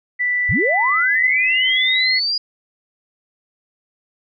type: tone with pitch glide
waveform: sine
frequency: 1975.5 to 2035 Hz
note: B6 to C7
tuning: 0 to -49 cents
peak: -16 dBFS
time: 0.19-2.2 s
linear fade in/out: 20 ms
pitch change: +51 cents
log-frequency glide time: 0.43-1.58 s
type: linear sweep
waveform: sine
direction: up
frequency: 60 to 4913 Hz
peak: -17 dBFS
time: 0.49-2.38 s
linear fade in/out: 5 ms
effects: none